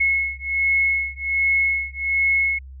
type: beating tone pair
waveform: sine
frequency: 2180 / 2181.3 Hz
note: C#7 / C#7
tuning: -29 / -28 cents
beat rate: 1.3 Hz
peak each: -21 dBFS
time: 0-2.59 s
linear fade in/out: 10 ms
effects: added 66 Hz sine -36 dBFS peak until 2.8 s